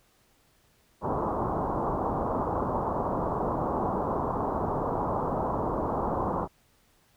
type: low-pass noise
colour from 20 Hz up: white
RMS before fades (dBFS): -29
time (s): 1.01-6.48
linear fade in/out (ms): 50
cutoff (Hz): 1100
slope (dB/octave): 48
effects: pink hiss -65 dBFS RMS until 7.16 s